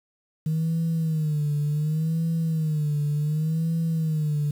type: tone with vibrato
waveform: sine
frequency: 155.56 Hz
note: D#3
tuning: in tune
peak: -20 dBFS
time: 0.46-4.51 s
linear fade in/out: 5 ms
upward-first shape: sine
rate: 0.68 Hz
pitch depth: 100 cents each way
effects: tanh soft clip ceiling -19 dBFS + 8-bit